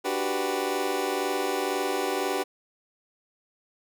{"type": "chord", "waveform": "25% pulse", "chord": "G major seventh", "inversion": "second", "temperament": "equal", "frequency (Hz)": [293.7, 370, 392, 493.9], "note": ["D4", "F#4", "G4", "B4"], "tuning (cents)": [0, 0, 0, 0], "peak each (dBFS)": [-30, -28, -26, -28], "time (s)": [0.04, 2.44], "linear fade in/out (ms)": 20, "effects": []}